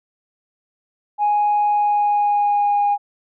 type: tone with pitch glide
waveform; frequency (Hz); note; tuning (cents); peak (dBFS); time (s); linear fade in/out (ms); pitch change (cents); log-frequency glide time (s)
sine; 830.6 to 817.3; G#5 to G#5; 0 to -28; -13; 1.18-2.98; 50; -28; 1.69-2.87
effects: tanh soft clip ceiling -11 dBFS